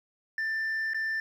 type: tone with dropouts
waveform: sine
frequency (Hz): 1778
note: A6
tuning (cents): +18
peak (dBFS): -25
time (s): 0.38-1.2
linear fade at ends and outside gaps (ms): 2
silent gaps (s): 0.935-0.945
effects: tanh soft clip ceiling -27 dBFS + 10-bit